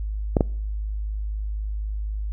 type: clicks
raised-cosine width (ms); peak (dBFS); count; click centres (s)
2; -4; 2; 0.368 / 0.408
effects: noise-tail reverb RT60 0.6 s tail -26 dB re dry + added 52 Hz sine -25 dBFS peak until 2.32 s